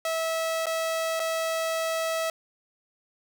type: tone with dropouts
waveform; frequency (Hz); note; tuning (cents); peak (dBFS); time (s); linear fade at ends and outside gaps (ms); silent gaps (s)
sawtooth; 650; E5; -24; -22; 0.05-2.3; 2; 0.658-0.667 / 1.196-1.2
effects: none